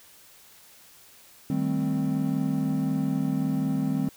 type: chord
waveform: triangle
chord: A half-diminished seventh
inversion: second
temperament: equal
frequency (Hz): 155.56 / 196 / 220 / 261.6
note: Eb3 / G3 / A3 / C4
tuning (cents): 0 / 0 / 0 / 0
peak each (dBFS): -27 / -28 / -31 / -25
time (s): 1.5-4.09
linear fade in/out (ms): 2
effects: white hiss -53 dBFS RMS until 4.16 s